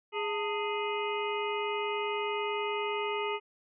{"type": "harmonic tone with a mistuned harmonic", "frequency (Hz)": 415.3, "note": "G#4", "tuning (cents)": 0, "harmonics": [1, 2, 3, 5, 6, 7], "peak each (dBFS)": [-33, -36, -38, -40, -41, -41], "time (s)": [0.12, 3.4], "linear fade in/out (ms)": 50, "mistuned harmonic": 2, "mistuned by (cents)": 130, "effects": []}